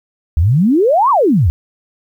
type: exponential two-way sweep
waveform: sine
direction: up then down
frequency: 71.2 to 1174.7 to 71.2 Hz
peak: -8 dBFS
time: 0.37-1.5 s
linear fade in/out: 0 ms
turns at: 1.1 s
effects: 8-bit